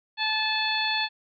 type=harmonic tone; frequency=869 Hz; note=A5; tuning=22 cents flat; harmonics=1 / 2 / 3 / 4 / 5; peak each=-30 / -30 / -30 / -30 / -30 dBFS; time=0.17-1.09 s; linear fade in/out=50 ms; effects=none